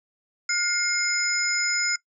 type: tone cluster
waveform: sine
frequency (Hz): 1426 / 2122 / 5110 / 6950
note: F6 / C7 / D#8 / A8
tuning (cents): +36 / +24 / +45 / -22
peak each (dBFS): -27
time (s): 0.49-1.96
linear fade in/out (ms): 5
effects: noise-tail reverb RT60 0.1 s tail -20 dB re dry